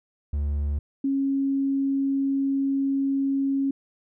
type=tone pair in turn; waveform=triangle / sine; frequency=72.5 / 273.7 Hz; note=D2 / C#4; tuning=-22 / -22 cents; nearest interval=octave + major seventh; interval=2300 cents; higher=second; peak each=-21 dBFS; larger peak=neither; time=0.33-0.79 / 1.04-3.71 s; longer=second; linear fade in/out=5 ms; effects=none